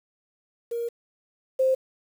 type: tone pair in turn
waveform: sine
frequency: 469.3 / 524 Hz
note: A#4 / C5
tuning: +12 / +2 cents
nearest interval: major second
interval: 190 cents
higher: second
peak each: -26 / -18 dBFS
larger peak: second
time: 0.71-0.89 / 1.59-1.75 s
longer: first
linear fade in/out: 10 ms
effects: 8-bit